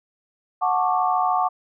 sine chord, D major seventh, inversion first, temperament just, 734.2 / 881 / 1101.2 / 1174.7 Hz, F#5 / A5 / C#6 / D6, -14 / +2 / -12 / 0 cents, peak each -21 / -25 / -25 / -25 dBFS, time 0.61-1.49 s, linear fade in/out 20 ms, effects none

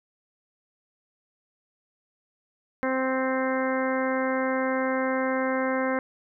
harmonic tone, 261.6 Hz, C4, in tune, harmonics 1 / 2 / 3 / 4 / 5 / 6 / 7 / 8, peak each -28 / -27 / -35 / -33 / -37 / -34 / -37 / -37 dBFS, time 2.83-5.99 s, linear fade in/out 0 ms, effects none

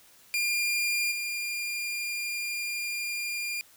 sawtooth tone with level steps, 2404 Hz, D7, 40 cents sharp, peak -22 / -27 dBFS, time 0.34-3.61 s, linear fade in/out 0 ms, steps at 1.11 s, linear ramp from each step 10 ms, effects white hiss -57 dBFS RMS until 3.76 s

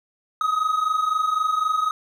triangle tone pair together, 1244.5 / 1268.4 Hz, D#6 / D#6, 0 / +33 cents, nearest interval unison, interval 33 cents, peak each -23 / -19 dBFS, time 0.41-1.91 s, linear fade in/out 2 ms, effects none

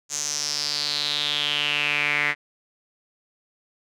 sawtooth tone with band-pass filter sweep, 146.83 Hz, D3, in tune, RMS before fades -25 dBFS, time 0.09-2.35 s, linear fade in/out 50 ms, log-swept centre 6700 to 2000 Hz, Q 5.8, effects none

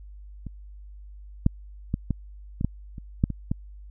clicks, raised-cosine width 5 ms, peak -23 / -6 / -12 / -12 / -16 / -10 / -26 / -7 / -18 / -12 dBFS, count 10, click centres 0.467 / 1.464 / 1.941 / 2.107 / 2.611 / 2.646 / 2.982 / 3.239 / 3.303 / 3.515 s, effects added 50 Hz sine -41 dBFS peak until 3.9 s

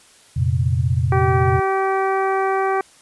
sine chord, F suspended fourth, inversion none, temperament equal with one note detuned, 87.31 / 116.54 / 132.56 Hz, F2 / Bb2 / C3, 0 / 0 / +23 cents, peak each -20 dBFS, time 0.36-1.6 s, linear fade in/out 10 ms
harmonic tone, 385.4 Hz, G4, 29 cents flat, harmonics 1 / 2 / 3 / 4 / 5 / 6, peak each -20 / -21 / -24 / -29 / -32 / -35 dBFS, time 1.12-2.81 s, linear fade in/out 2 ms
effects white hiss -50 dBFS RMS until 3.01 s + resampled to 24000 Hz

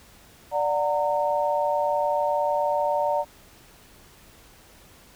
sine chord, D augmented, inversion none, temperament just, 587.3 / 734.2 / 917.7 Hz, D5 / F#5 / A#5, 0 / -14 / -27 cents, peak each -24 / -28 / -25 dBFS, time 0.51-3.25 s, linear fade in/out 50 ms, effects pink hiss -52 dBFS RMS until 5.15 s

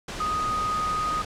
sine tone in noise, 1244.5 Hz, D#6, in tune, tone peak -24 dBFS, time 0.2-1.22 s, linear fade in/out 5 ms, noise pink, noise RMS -34 dBFS, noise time 0.08-1.25 s, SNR +7 dB, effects low-pass 7000 Hz 12 dB/octave

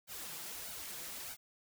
white noise with flanger, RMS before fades -45 dBFS, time 0.07-1.37 s, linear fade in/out 50 ms, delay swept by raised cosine 1.3 to 6.1 ms, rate 1.6 Hz, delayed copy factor +0.75, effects none

